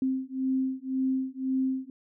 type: beating tone pair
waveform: sine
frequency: 261.6 / 263.5 Hz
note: C4 / C4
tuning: 0 / +12 cents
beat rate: 1.9 Hz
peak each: -29 dBFS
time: 0.02-1.9 s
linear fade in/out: 2 ms
effects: none